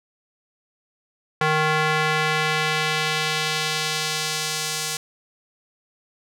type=tone with band-pass filter sweep; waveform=square; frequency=155.1 Hz; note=D#3; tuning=5 cents flat; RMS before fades=-23 dBFS; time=1.41-4.97 s; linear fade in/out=2 ms; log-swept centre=1400 to 7000 Hz; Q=0.9; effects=none